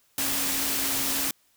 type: tone in noise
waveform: sine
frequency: 273.6 Hz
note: C#4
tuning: 23 cents flat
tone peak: -37 dBFS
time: 0.18-1.31 s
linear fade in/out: 2 ms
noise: white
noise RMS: -27 dBFS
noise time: 0.18-1.31 s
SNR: -13 dB
effects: white hiss -65 dBFS RMS until 1.56 s